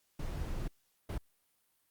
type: noise bursts at uneven times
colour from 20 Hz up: brown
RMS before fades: -37 dBFS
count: 2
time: 0.19-0.68 / 1.09-1.18 s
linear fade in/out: 5 ms
effects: white hiss -75 dBFS RMS until 1.9 s + Opus 48 kbps